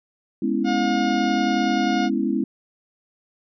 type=chord; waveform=sine; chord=C# minor seventh; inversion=second; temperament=equal; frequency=207.7 / 246.9 / 277.2 / 329.6 Hz; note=G#3 / B3 / C#4 / E4; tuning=0 / 0 / 0 / 0 cents; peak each=-25 dBFS; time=0.42-2.44 s; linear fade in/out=5 ms
type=harmonic tone; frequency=717 Hz; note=F5; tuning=45 cents sharp; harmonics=1 / 2 / 3 / 4 / 5 / 6 / 7 / 8; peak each=-24 / -30 / -34 / -36 / -38 / -40 / -41 / -42 dBFS; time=0.64-2.1 s; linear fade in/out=50 ms
effects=none